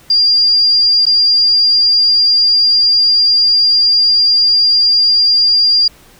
sine tone with dropouts, 4797 Hz, D8, 36 cents sharp, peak -7 dBFS, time 0.1-5.88 s, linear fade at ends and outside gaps 5 ms, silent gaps 1.055-1.065 s, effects pink hiss -44 dBFS RMS until 6.19 s

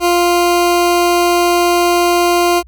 20% pulse tone, 349.2 Hz, F4, in tune, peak -5 dBFS, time 0-2.63 s, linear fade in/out 50 ms, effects added 60 Hz sine -38 dBFS peak until 2.67 s

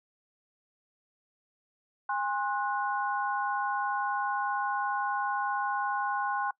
sine tone cluster, 816 / 1061 / 1470 Hz, G#5 / C6 / F#6, -31 / +24 / -12 cents, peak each -31 / -32 / -34 dBFS, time 2.09-6.51 s, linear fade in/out 5 ms, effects noise-tail reverb RT60 0.1 s tail -23 dB re dry

